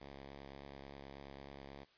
5% pulse tone with vibrato, 69.3 Hz, C#2, in tune, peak -39 dBFS, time 0-1.85 s, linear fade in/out 20 ms, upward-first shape sine, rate 3.5 Hz, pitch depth 16 cents each way, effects white hiss -69 dBFS RMS until 1.97 s + resampled to 11025 Hz

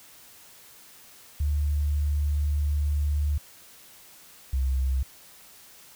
sine tone pair in turn, 73.42 / 65.73 Hz, D2 / C2, 0 / +9 cents, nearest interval major second, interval 191 cents, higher first, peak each -22 dBFS, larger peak neither, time 1.4-3.38 / 4.53-5.03 s, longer first, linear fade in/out 5 ms, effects white hiss -51 dBFS RMS until 5.95 s

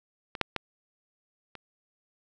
clicks, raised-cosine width 0.3 ms, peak -20 / -8 / -13 / -26 dBFS, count 4, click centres 0.352 / 0.413 / 0.563 / 1.553 s, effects none

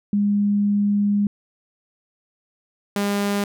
sine / sawtooth tone pair in turn, 204.2 / 202.3 Hz, G#3 / G#3, -29 / -45 cents, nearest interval unison, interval 16 cents, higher first, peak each -16 dBFS, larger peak neither, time 0.13-1.27 / 2.96-3.44 s, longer first, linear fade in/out 2 ms, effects none

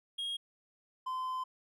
triangle tone pair in turn, 3266 / 1028.7 Hz, G#7 / C6, -30 / -30 cents, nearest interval octave + minor sixth, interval 2000 cents, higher first, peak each -33 / -32 dBFS, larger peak second, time 0.18-0.37 / 1.06-1.44 s, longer second, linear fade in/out 10 ms, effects none

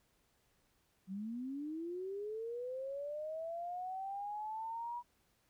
sine linear sweep, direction up, 182.2 to 972 Hz, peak -39 dBFS, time 1.07-5.03 s, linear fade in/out 50 ms, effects pink hiss -75 dBFS RMS until 5.49 s

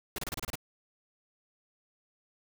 pink noise bursts, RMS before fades -36 dBFS, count 8, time 0.16-0.555 s, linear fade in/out 2 ms, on 24 ms, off 29 ms, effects none

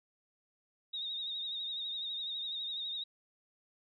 sine tone with vibrato, 3729 Hz, A#7, in tune, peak -36 dBFS, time 0.93-3.04 s, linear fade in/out 10 ms, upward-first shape sine, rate 12 Hz, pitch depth 52 cents each way, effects none

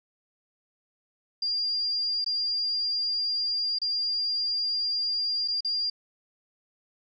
sine tone with dropouts, 4797 Hz, D8, 36 cents sharp, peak -25 dBFS, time 1.42-5.9 s, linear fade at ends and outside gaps 5 ms, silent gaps 2.245-2.262 / 3.787-3.816 / 5.478-5.482 / 5.607-5.647 s, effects none

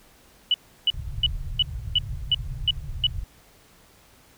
sine tone bursts, 2960 Hz, F#7, in tune, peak -16 dBFS, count 8, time 0.51-3.068 s, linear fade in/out 2 ms, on 31 ms, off 330 ms
pink low-pass noise, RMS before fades -32 dBFS, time 0.94-3.24 s, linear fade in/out 5 ms, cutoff 150 Hz, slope 96 dB/octave
effects pink hiss -55 dBFS RMS until 4.37 s

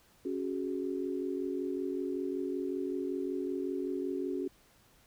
sine chord, C# suspended fourth, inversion none, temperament equal, 277.2 / 370 / 415.3 Hz, C#4 / F#4 / G#4, 0 / 0 / 0 cents, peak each -36 / -35 / -40 dBFS, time 0.25-4.48 s, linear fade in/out 5 ms, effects pink hiss -64 dBFS RMS until 5.06 s

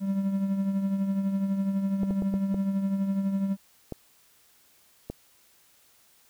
triangle tone with tremolo, 195.3 Hz, G3, 6 cents flat, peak -20 dBFS, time 0-3.57 s, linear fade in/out 50 ms, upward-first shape triangle, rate 12 Hz, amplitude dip 55%
clicks, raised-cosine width 2 ms, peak -20 dBFS, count 7, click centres 2.033 / 2.108 / 2.222 / 2.34 / 2.544 / 3.923 / 5.1 s
effects white hiss -61 dBFS RMS until 6.29 s

